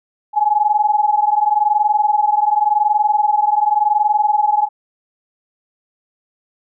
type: tone pair together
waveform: sine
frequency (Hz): 830.6 / 851.5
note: G#5 / G#5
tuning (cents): 0 / +43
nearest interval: unison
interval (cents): 43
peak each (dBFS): -15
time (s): 0.33-4.69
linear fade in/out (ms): 50
effects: none